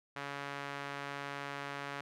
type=tone with band-pass filter; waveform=sawtooth; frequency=141.2 Hz; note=C#3; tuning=32 cents sharp; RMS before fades=-42 dBFS; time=0.16-2.01 s; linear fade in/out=5 ms; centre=1600 Hz; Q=0.95; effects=none